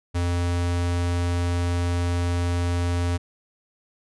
square tone, 87.31 Hz, F2, in tune, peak -22 dBFS, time 0.14-3.18 s, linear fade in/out 20 ms, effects resampled to 24000 Hz

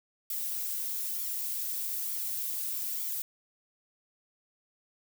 violet noise with flanger, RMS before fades -34 dBFS, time 0.3-3.22 s, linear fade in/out 2 ms, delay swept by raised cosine 0.87 to 4.07 ms, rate 1.1 Hz, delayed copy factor +0.5, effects none

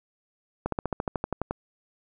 slowing click train, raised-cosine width 1 ms, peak -13 dBFS, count 12, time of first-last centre 0.66-1.51 s, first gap 63 ms, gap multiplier 1.04, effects none

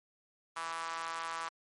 sawtooth tone with high-pass filter, 164.81 Hz, E3, in tune, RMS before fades -39 dBFS, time 0.56-1.49 s, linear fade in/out 10 ms, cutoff 1100 Hz, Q 3.5, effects MP3 48 kbps

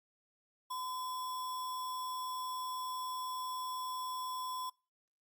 sine tone with sample-and-hold, 1018 Hz, C6, 48 cents flat, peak -37 dBFS, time 0.7-4.7 s, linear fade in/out 10 ms, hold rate 4410 Hz, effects noise-tail reverb RT60 0.3 s tail -23 dB re dry + Opus 48 kbps

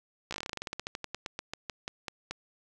slowing click train, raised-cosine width 0.2 ms, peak -18 dBFS, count 26, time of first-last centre 0.31-2.31 s, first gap 15 ms, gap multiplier 1.12, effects none

